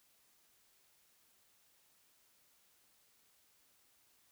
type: silence
effects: white hiss -71 dBFS RMS until 4.31 s